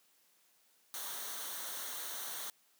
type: noise with comb filter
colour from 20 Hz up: white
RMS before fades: -42 dBFS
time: 0.94-2.5 s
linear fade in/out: 0 ms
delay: 0.4 ms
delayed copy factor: -0.6
effects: white hiss -70 dBFS RMS until 2.79 s + high-pass 200 Hz 12 dB/octave